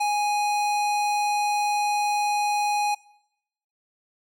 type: tone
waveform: square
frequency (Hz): 829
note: G#5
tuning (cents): -3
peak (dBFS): -22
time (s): 0-2.95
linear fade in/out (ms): 10
effects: noise-tail reverb RT60 0.8 s tail -22 dB re dry + low-pass 10000 Hz 12 dB/octave